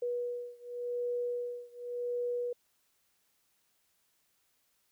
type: beating tone pair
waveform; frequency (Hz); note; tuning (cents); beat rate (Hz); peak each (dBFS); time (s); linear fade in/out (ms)
sine; 485.2 / 486.09; B4 / B4; -31 / -28; 0.89; -36 / -37; 0.02-2.53; 5
effects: white hiss -74 dBFS RMS until 4.91 s